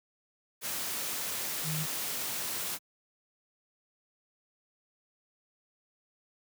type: tone in noise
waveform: sine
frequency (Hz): 155.56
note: D#3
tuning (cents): 0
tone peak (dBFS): -32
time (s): 1.63-1.87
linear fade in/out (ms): 50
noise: white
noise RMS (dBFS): -35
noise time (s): 0.61-2.79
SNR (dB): 0
effects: high-pass 100 Hz 12 dB/octave